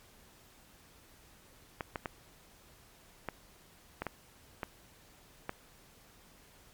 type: clicks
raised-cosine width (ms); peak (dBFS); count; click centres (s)
0.5; -20; 8; 1.808 / 1.958 / 2.058 / 3.287 / 4.02 / 4.067 / 4.632 / 5.494
effects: pink hiss -60 dBFS RMS until 6.73 s + MP3 96 kbps